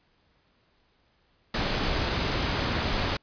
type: noise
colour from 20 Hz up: pink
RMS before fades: -27 dBFS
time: 1.54-3.17 s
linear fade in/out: 5 ms
effects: pink hiss -67 dBFS RMS until 3.22 s + resampled to 11025 Hz